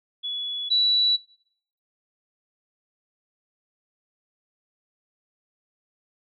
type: tone pair in turn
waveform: sine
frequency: 3400 / 3938 Hz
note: G#7 / B7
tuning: +40 / -6 cents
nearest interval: minor third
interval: 254 cents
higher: second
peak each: -27 / -17 dBFS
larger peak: second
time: 0.23-0.7 / 0.7-1.17 s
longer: neither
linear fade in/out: 20 ms
effects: noise-tail reverb RT60 0.7 s tail -24 dB re dry